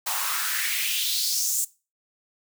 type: noise with high-pass filter sweep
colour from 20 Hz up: white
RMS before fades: -26 dBFS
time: 0.06-1.65 s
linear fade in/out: 10 ms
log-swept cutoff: 810 to 7900 Hz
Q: 3.3
effects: noise-tail reverb RT60 0.3 s tail -20 dB re dry